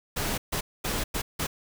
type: noise bursts at uneven times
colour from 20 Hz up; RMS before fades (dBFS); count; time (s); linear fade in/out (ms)
pink; -29; 5; 0.16-0.38 / 0.52-0.61 / 0.84-1.04 / 1.14-1.22 / 1.39-1.47; 10
effects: none